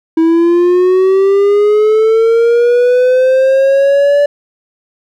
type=linear sweep; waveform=triangle; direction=up; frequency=322.5 to 580 Hz; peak=-4 dBFS; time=0.17-4.26 s; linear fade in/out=5 ms; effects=none